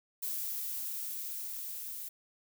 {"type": "noise with level ramp", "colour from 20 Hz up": "violet", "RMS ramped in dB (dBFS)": [-36, -42], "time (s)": [0.22, 2.09], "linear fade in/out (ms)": 10, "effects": []}